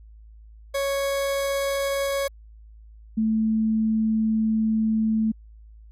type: tone pair in turn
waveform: 40% pulse / sine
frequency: 554 / 219.9 Hz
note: C#5 / A3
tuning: -1 / -1 cents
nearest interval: octave + major third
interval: 1600 cents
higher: first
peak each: -22 / -19 dBFS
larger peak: second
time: 0.74-2.28 / 3.17-5.32 s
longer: second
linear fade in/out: 10 ms
effects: added 54 Hz sine -44 dBFS peak until 5.91 s + AAC 48 kbps